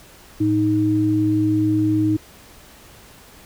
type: tone pair together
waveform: sine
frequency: 110.3 / 312 Hz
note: A2 / D#4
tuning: +5 / +5 cents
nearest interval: octave + tritone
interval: 1800 cents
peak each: -22 / -16 dBFS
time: 0.4-2.17 s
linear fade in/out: 10 ms
effects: pink hiss -46 dBFS RMS until 3.45 s